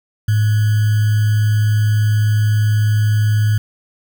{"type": "tone with sample-and-hold", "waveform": "sine", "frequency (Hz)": 106.6, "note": "G#2", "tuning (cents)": 46, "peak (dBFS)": -11, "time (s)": [0.28, 3.58], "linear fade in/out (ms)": 5, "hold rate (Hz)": 1575, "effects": []}